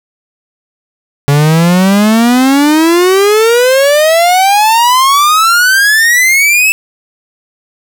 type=exponential sweep; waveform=45% pulse; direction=up; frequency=140 to 2637 Hz; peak=-5 dBFS; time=1.28-6.72 s; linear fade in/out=0 ms; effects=none